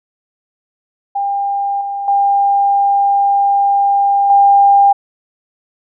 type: tone with level steps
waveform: sine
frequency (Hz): 800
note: G5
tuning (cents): +35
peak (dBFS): -14 / -18 / -9 / -5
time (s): 1.15-4.93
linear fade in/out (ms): 10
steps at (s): 1.81 / 2.08 / 4.3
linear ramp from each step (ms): 2
effects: none